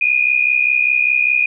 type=tone pair together; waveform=sine; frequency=2424 / 2489 Hz; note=D#7 / D#7; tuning=-46 / 0 cents; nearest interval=unison; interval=46 cents; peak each=-15 dBFS; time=0.01-1.46 s; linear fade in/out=5 ms; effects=none